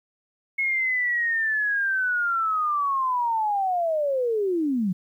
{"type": "linear sweep", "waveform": "sine", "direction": "down", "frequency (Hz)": [2181, 172], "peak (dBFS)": -21, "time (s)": [0.58, 4.93], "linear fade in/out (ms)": 10, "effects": ["10-bit"]}